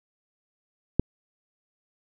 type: click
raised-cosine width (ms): 3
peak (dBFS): -6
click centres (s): 0.996
effects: none